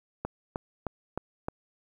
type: click train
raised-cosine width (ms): 1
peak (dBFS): -17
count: 5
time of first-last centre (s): 0.25-1.485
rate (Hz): 3.24
effects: 9-bit